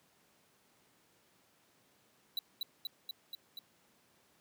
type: tone with echo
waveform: square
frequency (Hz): 3951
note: B7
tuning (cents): 0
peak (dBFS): -33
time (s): 2.37-2.39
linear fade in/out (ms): 2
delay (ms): 240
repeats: 5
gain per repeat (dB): -2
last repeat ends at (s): 3.59
effects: pink hiss -69 dBFS RMS until 4.4 s + high-pass 150 Hz 12 dB/octave